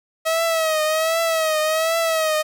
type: tone with vibrato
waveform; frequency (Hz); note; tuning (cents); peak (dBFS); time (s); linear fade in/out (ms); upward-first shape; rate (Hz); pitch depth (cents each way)
sawtooth; 640; D#5; +49; -14; 0.25-2.43; 20; triangle; 1.3; 73
effects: none